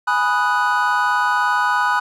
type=chord; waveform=triangle; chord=G# minor seventh; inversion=none; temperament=equal; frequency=830.6 / 987.8 / 1244.5 / 1480 Hz; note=G#5 / B5 / D#6 / F#6; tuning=0 / 0 / 0 / 0 cents; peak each=-21 / -18 / -20 / -18 dBFS; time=0.07-2 s; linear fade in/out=10 ms; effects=none

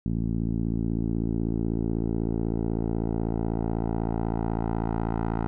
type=tone with low-pass filter sweep; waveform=10% pulse; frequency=56.1 Hz; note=A1; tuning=34 cents sharp; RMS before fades=-27 dBFS; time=0.06-5.47 s; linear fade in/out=0 ms; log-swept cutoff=220 to 1100 Hz; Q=1.4; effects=none

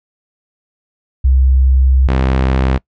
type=tone pair in turn; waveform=sine / sawtooth; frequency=65.41 / 65.41 Hz; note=C2 / C2; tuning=0 / 0 cents; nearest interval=unison; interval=0 cents; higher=neither; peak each=-7 dBFS; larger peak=neither; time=1.24-2.08 / 2.08-2.78 s; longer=first; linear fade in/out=10 ms; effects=noise-tail reverb RT60 0.1 s tail -23 dB re dry + low-pass 3000 Hz 12 dB/octave

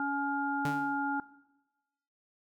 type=harmonic tone; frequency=281.5 Hz; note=C#4; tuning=27 cents sharp; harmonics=1 / 3 / 5; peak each=-34 / -34 / -34 dBFS; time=0-1.2 s; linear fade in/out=2 ms
type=tone with exponential decay; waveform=sawtooth; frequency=146.83 Hz; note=D3; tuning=in tune; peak=-26 dBFS; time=0.65-1 s; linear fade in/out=2 ms; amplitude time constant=76 ms
effects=noise-tail reverb RT60 1.0 s tail -18 dB re dry

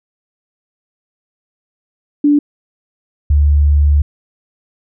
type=tone pair in turn; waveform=sine; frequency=291.5 / 72.88 Hz; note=D4 / D2; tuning=-13 / -13 cents; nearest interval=2 octaves; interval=2400 cents; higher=first; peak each=-7 dBFS; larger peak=neither; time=2.24-2.39 / 3.3-4.02 s; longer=second; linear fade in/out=5 ms; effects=none

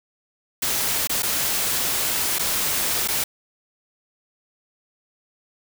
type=noise with dropouts; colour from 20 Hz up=white; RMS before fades=-23 dBFS; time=0.62-3.24 s; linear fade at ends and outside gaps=5 ms; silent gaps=1.073-1.095 / 1.223-1.23 / 2.386-2.393 / 3.076-3.084 s; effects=none

